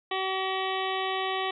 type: harmonic tone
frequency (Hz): 380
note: F#4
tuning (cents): +46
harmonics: 1 / 2 / 3 / 5 / 6 / 7 / 8 / 9 / 10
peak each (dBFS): -33 / -32 / -34 / -36 / -40 / -42 / -38 / -40 / -42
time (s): 0.11-1.51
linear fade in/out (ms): 5
effects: none